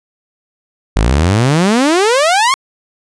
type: exponential sweep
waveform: sawtooth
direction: up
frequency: 48.26 to 1116 Hz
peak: -5 dBFS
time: 0.96-2.54 s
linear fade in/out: 0 ms
effects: resampled to 22050 Hz